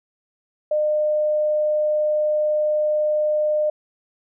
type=tone; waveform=sine; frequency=606 Hz; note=D#5; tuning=46 cents flat; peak=-17 dBFS; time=0.71-3.7 s; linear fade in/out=5 ms; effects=none